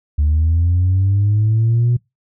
sine linear sweep, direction up, 72.6 to 122.4 Hz, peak -10 dBFS, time 0.18-1.97 s, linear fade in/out 10 ms, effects noise-tail reverb RT60 0.2 s tail -24 dB re dry + tanh soft clip ceiling -9 dBFS

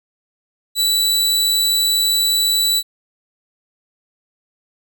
sawtooth tone, 3951 Hz, B7, in tune, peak -11 dBFS, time 0.75-2.83 s, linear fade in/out 50 ms, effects none

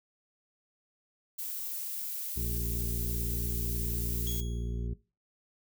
violet noise, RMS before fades -37 dBFS, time 1.38-4.41 s, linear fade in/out 10 ms
harmonic tone, 58.4 Hz, A#1, 4 cents sharp, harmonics 1 / 2 / 3 / 4 / 6 / 7, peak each -33 / -39 / -43 / -45 / -49 / -50 dBFS, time 2.36-4.94 s, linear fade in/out 10 ms
25% pulse tone with exponential decay, 3322 Hz, G#7, in tune, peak -33 dBFS, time 4.27-4.87 s, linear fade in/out 0 ms, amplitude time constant 130 ms
effects noise-tail reverb RT60 0.3 s tail -18 dB re dry

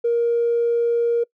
triangle tone with tanh clipping, 470 Hz, A#4, 14 cents sharp, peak -16 dBFS, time 0.04-1.24 s, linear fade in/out 10 ms, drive 4 dB, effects noise-tail reverb RT60 0.1 s tail -24 dB re dry

